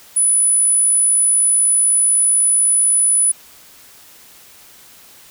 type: tone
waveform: sine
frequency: 9956 Hz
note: D#9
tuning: in tune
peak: -10 dBFS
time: 0.16-3.32 s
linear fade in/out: 10 ms
effects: tanh soft clip ceiling -7 dBFS + white hiss -44 dBFS RMS until 5.3 s